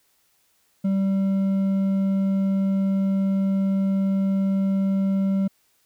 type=tone with hard clipping; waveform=triangle; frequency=194.1 Hz; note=G3; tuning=17 cents flat; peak=-20 dBFS; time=0.84-5.48 s; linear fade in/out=10 ms; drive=7 dB; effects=white hiss -65 dBFS RMS until 5.85 s